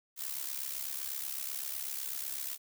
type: noise with amplitude modulation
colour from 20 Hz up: blue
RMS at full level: -35 dBFS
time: 0.16-2.58 s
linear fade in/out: 50 ms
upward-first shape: sine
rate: 68 Hz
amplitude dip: 75%
effects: none